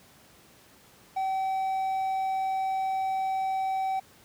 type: tone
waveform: triangle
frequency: 766 Hz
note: G5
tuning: 40 cents flat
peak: -24 dBFS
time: 1.16-4 s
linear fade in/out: 10 ms
effects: pink hiss -56 dBFS RMS until 4.24 s + high-pass 80 Hz 12 dB/octave